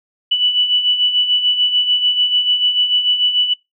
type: beating tone pair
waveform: sine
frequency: 2960 / 2966.8 Hz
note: F#7 / F#7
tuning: 0 / +4 cents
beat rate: 6.8 Hz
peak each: -20 / -13 dBFS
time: 0.31-3.54 s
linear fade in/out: 10 ms
effects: noise-tail reverb RT60 0.2 s tail -25 dB re dry